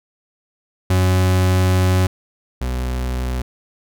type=tone pair in turn; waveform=40% pulse; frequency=92.5 / 62.56 Hz; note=F#2 / B1; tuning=0 / +23 cents; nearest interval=perfect fifth; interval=677 cents; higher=first; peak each=-12 / -19 dBFS; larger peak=first; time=0.9-2.07 / 2.61-3.42 s; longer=first; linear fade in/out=5 ms; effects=none